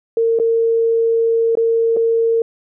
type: tone with dropouts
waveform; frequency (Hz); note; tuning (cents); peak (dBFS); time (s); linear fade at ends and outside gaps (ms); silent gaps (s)
sine; 457.1; A#4; -34; -12; 0.17-2.42; 2; 0.389-0.398 / 1.553-1.572 / 1.965-1.969
effects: none